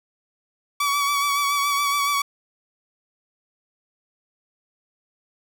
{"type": "tone with vibrato", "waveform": "sawtooth", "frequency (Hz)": 1139, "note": "C#6", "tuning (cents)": 47, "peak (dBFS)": -16, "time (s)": [0.8, 2.22], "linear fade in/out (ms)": 5, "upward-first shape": "sine", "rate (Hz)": 7.1, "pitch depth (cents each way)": 30, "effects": []}